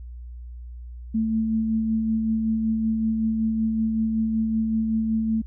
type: tone with tremolo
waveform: sine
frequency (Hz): 221.8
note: A3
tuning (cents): +14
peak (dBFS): -19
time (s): 1.14-5.42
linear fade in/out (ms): 10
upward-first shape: sine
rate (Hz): 5.3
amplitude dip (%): 30
effects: added 60 Hz sine -35 dBFS peak until 5.46 s